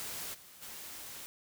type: noise with level steps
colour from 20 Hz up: white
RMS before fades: -41 / -55 / -46 dBFS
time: 0-1.26 s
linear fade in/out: 0 ms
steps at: 0.33 / 0.61 s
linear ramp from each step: 20 ms
effects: none